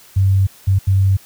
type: tone bursts at uneven times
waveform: sine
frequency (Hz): 96.5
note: G2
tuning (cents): -27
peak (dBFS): -10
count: 3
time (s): 0.16-0.47 / 0.67-0.79 / 0.87-1.17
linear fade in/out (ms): 10
effects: white hiss -45 dBFS RMS until 1.25 s